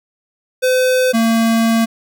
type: tone pair in turn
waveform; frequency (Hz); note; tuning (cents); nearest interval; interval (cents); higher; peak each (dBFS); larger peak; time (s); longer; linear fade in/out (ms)
square; 510 / 227.2; C5 / A#3; -44 / -44; octave + major second; 1400; first; -12; neither; 0.62-1.13 / 1.13-1.86; second; 20
effects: none